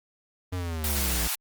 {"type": "linear sweep", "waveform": "square", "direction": "down", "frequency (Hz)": [92.5, 56], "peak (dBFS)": -28, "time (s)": [0.52, 1.28], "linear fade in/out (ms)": 10}
{"type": "high-pass noise", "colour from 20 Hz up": "white", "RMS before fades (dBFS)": -29, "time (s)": [0.84, 1.35], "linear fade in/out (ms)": 2, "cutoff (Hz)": 650, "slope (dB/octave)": 96}
{"effects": ["Opus 24 kbps"]}